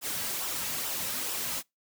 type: noise with flanger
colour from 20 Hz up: white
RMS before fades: -33 dBFS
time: 0.01-1.63 s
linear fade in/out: 50 ms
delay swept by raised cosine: 0.45 to 2.85 ms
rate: 2.3 Hz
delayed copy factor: -0.5
effects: noise-tail reverb RT60 0.2 s tail -26 dB re dry